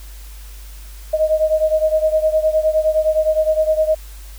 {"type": "beating tone pair", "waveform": "sine", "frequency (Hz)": [622.3, 632], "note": ["D#5", "D#5"], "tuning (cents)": [0, 27], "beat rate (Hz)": 9.7, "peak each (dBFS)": [-15, -18], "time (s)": [1.13, 3.95], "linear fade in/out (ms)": 10, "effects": ["added 50 Hz sine -33 dBFS peak until 4.38 s", "white hiss -44 dBFS RMS until 4.38 s"]}